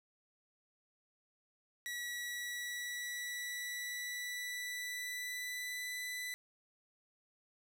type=tone with pitch glide; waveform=sawtooth; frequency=1936 to 1990.4 Hz; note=B6 to B6; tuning=-35 to +13 cents; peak=-36 dBFS; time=1.86-6.34 s; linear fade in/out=0 ms; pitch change=+48 cents; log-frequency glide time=2.12-5.94 s; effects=none